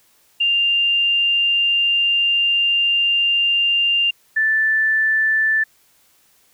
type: tone pair in turn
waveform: sine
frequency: 2794 / 1760.1 Hz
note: F7 / A6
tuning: 0 / 0 cents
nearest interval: minor sixth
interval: 800 cents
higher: first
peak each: -14 dBFS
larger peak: neither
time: 0.4-4.11 / 4.36-5.64 s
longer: first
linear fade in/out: 10 ms
effects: white hiss -57 dBFS RMS until 6.53 s